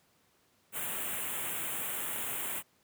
white band-stop noise, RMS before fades -36 dBFS, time 0.72-2.63 s, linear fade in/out 50 ms, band 3300 to 7600 Hz, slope 48 dB/octave, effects pink hiss -69 dBFS RMS until 2.83 s + high-pass 100 Hz 12 dB/octave

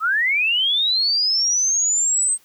sine linear sweep, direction up, 1239 to 8372 Hz, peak -16 dBFS, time 0-2.38 s, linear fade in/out 50 ms, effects white hiss -56 dBFS RMS until 2.44 s

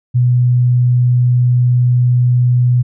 sine tone, 123.5 Hz, B2, in tune, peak -8 dBFS, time 0.14-2.83 s, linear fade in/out 20 ms, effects none

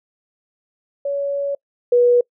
sine tone pair in turn, 563 / 485.8 Hz, C#5 / B4, +27 / -29 cents, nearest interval minor third, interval 256 cents, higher first, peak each -19 / -10 dBFS, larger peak second, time 1.05-1.55 / 1.92-2.21 s, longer first, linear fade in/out 5 ms, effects noise-tail reverb RT60 0.1 s tail -26 dB re dry

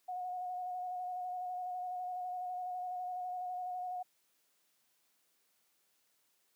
sine tone with vibrato, 727 Hz, F#5, 31 cents flat, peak -37 dBFS, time 0.08-4.03 s, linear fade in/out 10 ms, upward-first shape square, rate 12 Hz, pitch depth 17 cents each way, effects white hiss -75 dBFS RMS until 6.55 s + high-pass 150 Hz 12 dB/octave

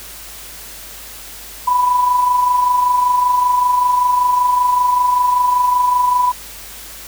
sine tone with amplitude modulation, 991 Hz, B5, 6 cents sharp, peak -9 dBFS, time 1.67-6.32 s, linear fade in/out 10 ms, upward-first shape sine, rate 25.2 Hz, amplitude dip 45%, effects added 50 Hz sine -42 dBFS peak until 7.07 s + white hiss -34 dBFS RMS until 7.07 s

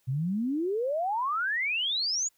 sine exponential sweep, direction up, 123 to 7040 Hz, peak -26 dBFS, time 0.07-2.29 s, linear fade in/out 20 ms, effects white hiss -70 dBFS RMS until 2.37 s

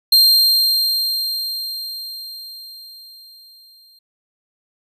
45% pulse tone with exponential decay, 4186 Hz, C8, in tune, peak -7 dBFS, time 0.12-3.99 s, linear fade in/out 5 ms, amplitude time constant 840 ms, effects resampled to 32000 Hz

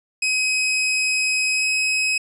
sawtooth tone with pitch glide, 2534 to 2550 Hz, D#7 to D#7, +31 to +42 cents, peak -15 dBFS, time 0.22-2.18 s, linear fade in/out 5 ms, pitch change +11 cents, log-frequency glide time 1.54-1.66 s, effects resampled to 24000 Hz

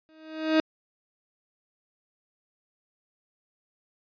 30% pulse tone with exponential growth, 315.1 Hz, D#4, 22 cents sharp, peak -14 dBFS, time 0.09-0.6 s, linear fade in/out 0 ms, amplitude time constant 110 ms, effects resampled to 11025 Hz

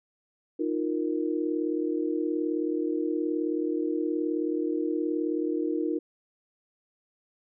sine chord, Eb suspended second, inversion none, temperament just, 311.1 / 350 / 466.7 Hz, Eb4 / F4 / Bb4, 0 / +4 / +2 cents, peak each -28 / -30 / -33 dBFS, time 0.59-5.99 s, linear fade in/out 10 ms, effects none

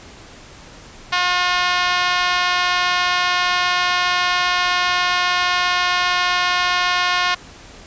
5% pulse tone with high-pass filter, 358.5 Hz, F4, 45 cents sharp, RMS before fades -18 dBFS, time 1.12-7.35 s, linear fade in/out 10 ms, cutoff 910 Hz, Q 1.9, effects pink hiss -41 dBFS RMS until 7.86 s + resampled to 16000 Hz

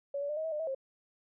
sine tone with pitch steps, 563 / 572 / 599 / 631 / 645 / 602 / 645 / 535 Hz, C#5 / D5 / D5 / D#5 / E5 / D5 / E5 / C5, +27 / -46 / +34 / +24 / -38 / +43 / -38 / +38 cents, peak -32 dBFS, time 0.14-0.748 s, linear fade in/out 5 ms, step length 76 ms, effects none

